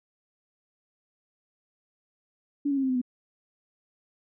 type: tone with pitch steps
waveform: sine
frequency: 286.2 / 278.2 / 270.4 / 262.9 / 255.6 / 248.4 Hz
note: D4 / C#4 / C#4 / C4 / C4 / B3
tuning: -45 / +6 / -43 / +8 / -40 / +10 cents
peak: -23 dBFS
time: 2.65-3.016 s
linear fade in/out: 10 ms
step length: 61 ms
effects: none